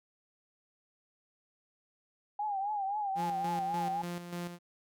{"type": "tone with vibrato", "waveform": "sine", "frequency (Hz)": 810, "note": "G#5", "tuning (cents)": -43, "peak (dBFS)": -31, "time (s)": [2.39, 4.02], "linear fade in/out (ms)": 5, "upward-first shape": "triangle", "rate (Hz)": 3.8, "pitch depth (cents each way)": 110}
{"type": "tone with tremolo", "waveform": "sawtooth", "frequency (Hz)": 174.5, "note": "F3", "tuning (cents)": -1, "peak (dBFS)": -32, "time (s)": [3.15, 4.59], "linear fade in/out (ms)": 50, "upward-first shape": "square", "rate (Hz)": 3.4, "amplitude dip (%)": 55}
{"effects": []}